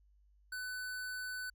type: tone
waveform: square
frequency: 1500 Hz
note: F#6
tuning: 23 cents sharp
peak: -40 dBFS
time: 0.52-1.5 s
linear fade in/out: 5 ms
effects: added 50 Hz sine -64 dBFS peak until 1.54 s